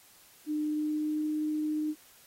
sine tone with pitch glide, 302.4 to 305.4 Hz, D#4 to D#4, -49 to -32 cents, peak -28 dBFS, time 0.46-1.95 s, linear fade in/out 50 ms, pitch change +17 cents, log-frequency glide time 0.64-1.23 s, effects white hiss -58 dBFS RMS until 2.26 s + AAC 48 kbps

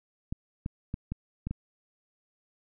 clicks, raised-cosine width 5 ms, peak -20 dBFS, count 6, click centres 0.325 / 0.661 / 0.941 / 1.12 / 1.47 / 1.51 s, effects none

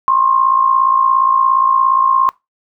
sine tone with amplitude modulation, 1065 Hz, C6, 30 cents sharp, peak -6 dBFS, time 0.08-2.29 s, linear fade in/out 0 ms, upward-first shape sine, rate 57.2 Hz, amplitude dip 65%, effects noise-tail reverb RT60 0.2 s tail -22 dB re dry

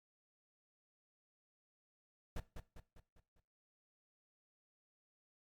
brown noise with echo, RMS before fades -38 dBFS, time 2.36-2.4 s, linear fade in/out 5 ms, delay 200 ms, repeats 5, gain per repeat -6 dB, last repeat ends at 3.4 s, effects noise-tail reverb RT60 0.3 s tail -17 dB re dry + MP3 96 kbps

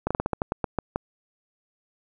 slowing click train, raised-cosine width 1 ms, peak -10 dBFS, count 11, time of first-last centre 0.07-0.96 s, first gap 36 ms, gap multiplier 1.19, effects none

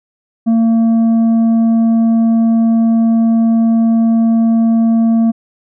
sine tone with tanh clipping, 227.5 Hz, A#3, 42 cents flat, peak -9 dBFS, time 0.46-5.32 s, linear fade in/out 20 ms, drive 5 dB, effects none

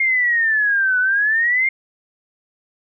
sine exponential two-way sweep, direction down then up, 2138 to 1480 to 2138 Hz, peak -14 dBFS, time 0-1.69 s, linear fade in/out 5 ms, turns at 0.99 s, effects none

